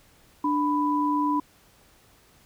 sine tone pair together, 295.2 / 993 Hz, D4 / B5, +9 / +9 cents, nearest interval octave + major sixth, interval 2100 cents, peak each -24 dBFS, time 0.44-1.4 s, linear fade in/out 5 ms, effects pink hiss -58 dBFS RMS until 2.45 s

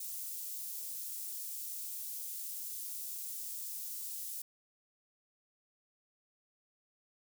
white high-pass noise, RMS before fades -42 dBFS, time 0-4.42 s, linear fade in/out 5 ms, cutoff 7700 Hz, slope 12 dB/octave, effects none

